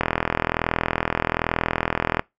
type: click train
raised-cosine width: 0.5 ms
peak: -4 dBFS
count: 91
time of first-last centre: 0.01-2.194 s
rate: 41.2 Hz
effects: noise-tail reverb RT60 0.2 s tail -23 dB re dry